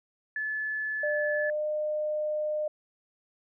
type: tone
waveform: sine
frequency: 1728 Hz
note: A6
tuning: 32 cents flat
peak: -29 dBFS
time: 0.36-1.5 s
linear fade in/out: 2 ms
type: tone with pitch glide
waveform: sine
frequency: 598 to 607 Hz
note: D5 to D#5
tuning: +31 to -43 cents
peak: -27 dBFS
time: 1.03-2.68 s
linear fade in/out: 5 ms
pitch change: +26 cents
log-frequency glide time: 1.34-1.66 s
effects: none